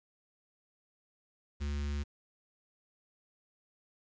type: tone with notch filter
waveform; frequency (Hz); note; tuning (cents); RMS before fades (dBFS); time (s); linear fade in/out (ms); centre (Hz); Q
square; 71.9; D2; -36; -35; 1.6-2.04; 20; 660; 0.61
effects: resampled to 16000 Hz + 10-bit